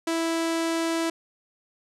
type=tone with low-pass filter; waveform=sawtooth; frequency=329.6 Hz; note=E4; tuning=in tune; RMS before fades=-26 dBFS; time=0.07-1.1 s; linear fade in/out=5 ms; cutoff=9500 Hz; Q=1; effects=none